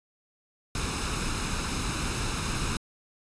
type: noise with comb filter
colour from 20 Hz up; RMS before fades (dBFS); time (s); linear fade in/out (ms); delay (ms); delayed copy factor
pink; -30; 0.75-2.77; 2; 0.77; +0.55
effects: resampled to 22050 Hz